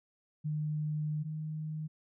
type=tone pair in turn; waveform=sine; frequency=152 / 155.01 Hz; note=D#3 / D#3; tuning=-40 / -6 cents; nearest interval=unison; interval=34 cents; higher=second; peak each=-31 / -35 dBFS; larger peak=first; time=0.44-1.24 / 1.24-1.88 s; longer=first; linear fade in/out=20 ms; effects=none